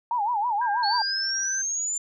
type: tone with vibrato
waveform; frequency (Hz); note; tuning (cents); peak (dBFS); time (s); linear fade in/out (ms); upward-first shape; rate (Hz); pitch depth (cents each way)
sine; 893; A5; +25; -22; 0.11-1.02; 2; sine; 6.2; 180
type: tone with pitch glide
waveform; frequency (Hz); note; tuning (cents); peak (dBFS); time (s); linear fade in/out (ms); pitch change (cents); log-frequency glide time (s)
sine; 1600 to 1568.9; G6 to G6; +35 to +1; -30; 0.61-1.62; 10; -34; 0.8-1.33
type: linear sweep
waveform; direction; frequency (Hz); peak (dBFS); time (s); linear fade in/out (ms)
sine; up; 4300 to 7200; -25; 0.83-1.98; 5
effects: none